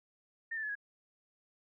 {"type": "tone with pitch steps", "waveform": "sine", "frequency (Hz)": [1820, 1765.1, 1711.9, 1660.3], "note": ["A#6", "A6", "A6", "G#6"], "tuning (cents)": [-42, 5, -48, -1], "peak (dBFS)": -35, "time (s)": [0.51, 0.754], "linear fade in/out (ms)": 10, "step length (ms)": 61, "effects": []}